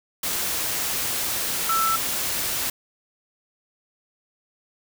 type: tone in noise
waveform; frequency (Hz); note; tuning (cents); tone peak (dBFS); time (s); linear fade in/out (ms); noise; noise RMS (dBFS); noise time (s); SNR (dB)
sine; 1326; E6; +10; -20; 1.69-1.96; 5; white; -26; 0.23-2.7; +3
effects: none